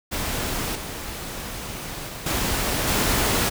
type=noise with level steps; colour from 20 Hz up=pink; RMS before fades=-27 / -33 / -35 / -24 / -21 dBFS; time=0.11-3.5 s; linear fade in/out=20 ms; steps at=0.75 / 2.08 / 2.26 / 2.87 s; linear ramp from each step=5 ms; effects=none